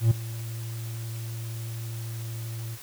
triangle tone with ADSR envelope, 114.1 Hz, A#2, 37 cents flat, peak -12 dBFS, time 0-2.78 s, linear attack 110 ms, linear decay 7 ms, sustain -18 dB, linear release 48 ms, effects white hiss -45 dBFS RMS until 2.82 s

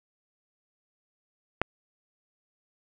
click, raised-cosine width 0.5 ms, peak -8 dBFS, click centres 1.616 s, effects none

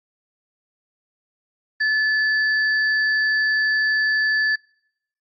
sine tone pair together, 1734 / 4629 Hz, A6 / D8, -26 / -26 cents, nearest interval octave + perfect fourth, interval 1700 cents, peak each -17 / -29 dBFS, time 1.8-4.56 s, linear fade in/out 10 ms, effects noise-tail reverb RT60 0.8 s tail -26 dB re dry + Opus 32 kbps

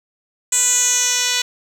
10% pulse tone with band-pass filter sweep, 493.9 Hz, B4, in tune, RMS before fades -17 dBFS, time 0.52-1.42 s, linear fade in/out 5 ms, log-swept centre 7800 to 4800 Hz, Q 4.8, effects 7-bit

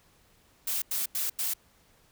blue noise bursts, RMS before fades -30 dBFS, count 4, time 0.67-1.537 s, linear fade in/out 5 ms, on 150 ms, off 89 ms, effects pink hiss -63 dBFS RMS until 2.11 s

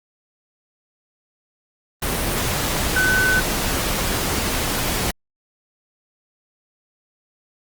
sine tone in noise, 1511 Hz, F#6, 36 cents sharp, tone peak -16 dBFS, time 2.96-3.4 s, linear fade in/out 5 ms, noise pink, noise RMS -22 dBFS, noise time 2.02-5.11 s, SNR +3 dB, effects Opus 32 kbps

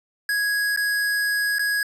square tone with dropouts, 1661.2 Hz, G#6, in tune, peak -21 dBFS, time 0.29-1.83 s, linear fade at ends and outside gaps 2 ms, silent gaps 0.763-0.773 / 1.585-1.593 s, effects resampled to 32000 Hz + 9-bit

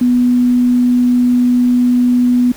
sine tone, 246.3 Hz, B3, 5 cents flat, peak -8 dBFS, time 0.01-2.52 s, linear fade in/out 5 ms, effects pink hiss -37 dBFS RMS until 2.56 s

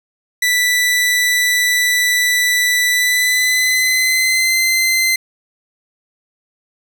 sawtooth tone with pitch glide, 1975.5 to 2068 Hz, B6 to C7, 0 to -21 cents, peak -9 dBFS, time 0.42-5.16 s, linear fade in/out 5 ms, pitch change +79 cents, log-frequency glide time 2.9-4.55 s, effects none

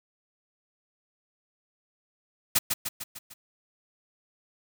white noise with echo, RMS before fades -21 dBFS, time 2.55-2.59 s, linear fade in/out 10 ms, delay 150 ms, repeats 5, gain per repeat -5 dB, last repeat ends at 3.34 s, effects none

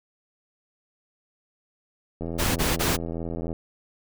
click train, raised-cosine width 2 ms, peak -19 dBFS, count 111, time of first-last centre 2.21-3.529 s, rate 83.4 Hz
pink noise bursts, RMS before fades -24 dBFS, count 3, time 2.38-2.97 s, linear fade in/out 20 ms, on 180 ms, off 25 ms
effects none

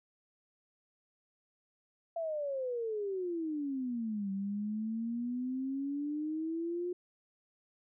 sine exponential two-way sweep, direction down then up, 679 to 193.1 to 359.6 Hz, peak -33 dBFS, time 2.16-6.93 s, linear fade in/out 5 ms, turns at 4.31 s, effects none

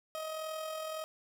30% pulse tone with amplitude modulation, 630 Hz, D#5, 21 cents sharp, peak -33 dBFS, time 0.15-1.04 s, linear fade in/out 0 ms, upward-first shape sine, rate 41.7 Hz, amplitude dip 40%, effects none

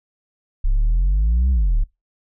sine exponential two-way sweep, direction up then down, 31.9 to 66.5 to 31.9 Hz, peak -11 dBFS, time 0.64-1.84 s, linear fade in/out 10 ms, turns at 1.51 s, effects noise-tail reverb RT60 0.2 s tail -24 dB re dry + tanh soft clip ceiling -13 dBFS

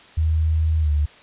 sine tone with pitch glide, 79.3 to 73.99 Hz, D#2 to D2, +33 to +13 cents, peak -16 dBFS, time 0.17-1.06 s, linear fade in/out 10 ms, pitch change -120 cents, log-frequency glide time 0.8-0.9 s, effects white hiss -47 dBFS RMS until 1.22 s + resampled to 8000 Hz

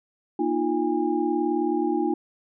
sine tone cluster, 238.8 / 308.8 / 347.8 / 814 Hz, A#3 / D#4 / F4 / G#5, +42 / -13 / -7 / -35 cents, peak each -30 / -25 / -25 / -30 dBFS, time 0.39-2.14 s, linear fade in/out 5 ms, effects none

